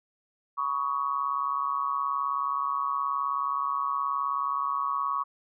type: tone with amplitude modulation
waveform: sine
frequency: 1121 Hz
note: C#6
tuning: 19 cents sharp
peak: -22 dBFS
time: 0.57-5.24 s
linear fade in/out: 20 ms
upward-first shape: sine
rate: 139 Hz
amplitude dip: 85%
effects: none